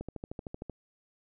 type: click train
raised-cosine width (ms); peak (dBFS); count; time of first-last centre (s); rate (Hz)
2; -25; 10; 0.01-0.697; 13.1
effects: none